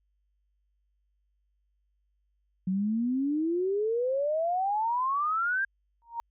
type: exponential sweep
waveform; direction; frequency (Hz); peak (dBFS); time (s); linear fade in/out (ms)
sine; up; 182.5 to 1619; -25; 2.67-5.65; 5
type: tone with exponential growth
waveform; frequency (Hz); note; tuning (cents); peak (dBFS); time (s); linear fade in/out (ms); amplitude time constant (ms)
sine; 932.3; A#5; 0; -27; 6.02-6.2; 0; 39
effects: added 50 Hz sine -70 dBFS peak until 6.3 s